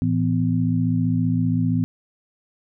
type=tone cluster; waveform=sine; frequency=111.5 / 166.8 / 252.7 Hz; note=A2 / E3 / B3; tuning=+23 / +21 / +40 cents; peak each=-22 dBFS; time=0.02-1.84 s; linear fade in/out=0 ms; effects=none